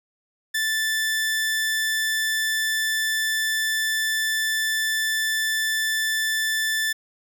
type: tone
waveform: sawtooth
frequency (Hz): 1760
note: A6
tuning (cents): 0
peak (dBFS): -18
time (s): 0.54-6.93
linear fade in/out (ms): 10
effects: none